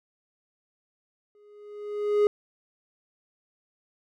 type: tone with exponential growth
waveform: triangle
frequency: 415.3 Hz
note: G#4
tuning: in tune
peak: -14 dBFS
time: 1.35-2.27 s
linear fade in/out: 1 ms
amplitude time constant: 200 ms
effects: none